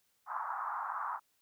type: band-pass noise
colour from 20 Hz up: white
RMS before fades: -38 dBFS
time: 0.26-1.2 s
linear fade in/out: 50 ms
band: 840 to 1300 Hz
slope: 48 dB/octave
effects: white hiss -75 dBFS RMS until 1.41 s